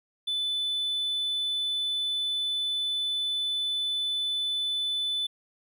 triangle tone, 3500 Hz, A7, 10 cents flat, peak -24 dBFS, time 0.27-5.27 s, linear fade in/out 10 ms, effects tanh soft clip ceiling -21 dBFS

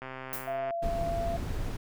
click train, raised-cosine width 0.5 ms, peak -25 dBFS, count 91, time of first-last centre 0.02-0.707 s, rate 131 Hz
violet noise with exponential decay, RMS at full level -33 dBFS, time 0.33-0.59 s, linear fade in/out 0 ms, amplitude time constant 55 ms
sine tone, 679 Hz, F5, 49 cents flat, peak -30 dBFS, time 0.47-1.37 s, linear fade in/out 10 ms
brown noise, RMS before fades -33 dBFS, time 0.82-1.77 s, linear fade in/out 10 ms
effects none

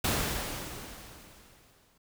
pink noise with exponential decay, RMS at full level -27 dBFS, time 0.04-1.98 s, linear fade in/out 5 ms, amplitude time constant 420 ms, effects none

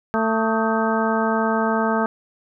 harmonic tone with a mistuned harmonic, 222.8 Hz, A3, 22 cents sharp, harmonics 1 / 2 / 3 / 4 / 5 / 6 / 7, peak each -22 / -25 / -25 / -25 / -30 / -27 / -28 dBFS, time 0.14-2.06 s, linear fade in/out 0 ms, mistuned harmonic 6, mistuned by -93 cents, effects none

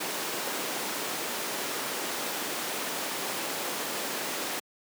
pink high-pass noise, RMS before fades -33 dBFS, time 0-4.6 s, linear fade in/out 10 ms, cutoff 290 Hz, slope 12 dB/octave, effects high-pass 150 Hz 12 dB/octave

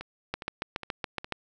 two click trains, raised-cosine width 0.3 ms, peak -22 / -14 dBFS, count 4 / 8, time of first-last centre 0.01-1.245 / 0.34-1.323 s, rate 2.43 / 7.12 Hz, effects none

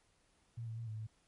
sine tone with pitch steps, 116.2 / 112.6 / 115.7 / 108.7 / 109.5 Hz, A#2 / A2 / A#2 / A2 / A2, -5 / +40 / -13 / -21 / -8 cents, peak -40 dBFS, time 0.57-1.07 s, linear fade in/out 10 ms, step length 100 ms, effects pink hiss -73 dBFS RMS until 1.27 s + MP3 48 kbps

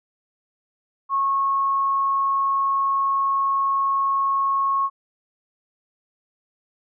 sine tone, 1095 Hz, C#6, 22 cents flat, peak -18 dBFS, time 1.09-4.9 s, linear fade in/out 50 ms, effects none

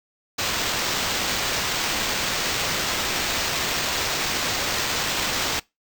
white noise with sample-and-hold, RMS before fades -25 dBFS, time 0.38-5.6 s, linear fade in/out 10 ms, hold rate 11025 Hz, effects noise-tail reverb RT60 0.2 s tail -23 dB re dry

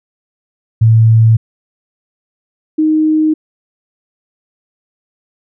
sine tone pair in turn, 112.5 / 311.1 Hz, A2 / D#4, +39 / 0 cents, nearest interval octave + tritone, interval 1761 cents, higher second, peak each -4 / -8 dBFS, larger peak first, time 0.81-1.37 / 2.78-3.34 s, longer neither, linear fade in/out 10 ms, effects none

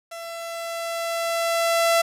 sawtooth tone with level ramp, 671 Hz, E5, 31 cents sharp, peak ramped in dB -30 to -12 dBFS, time 0.11-2.02 s, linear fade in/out 10 ms, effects resampled to 32000 Hz + 8-bit

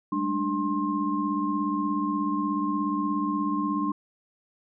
sine tone cluster, 198.5 / 215.2 / 296 / 1062 Hz, G3 / A3 / D4 / C6, +22 / -38 / +14 / +25 cents, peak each -32 / -34 / -27 / -29 dBFS, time 0.12-3.92 s, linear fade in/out 5 ms, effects none

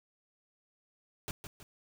pink noise with echo, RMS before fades -38 dBFS, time 1.28-1.31 s, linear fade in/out 0 ms, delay 160 ms, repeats 2, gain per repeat -7 dB, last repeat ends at 1.63 s, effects none

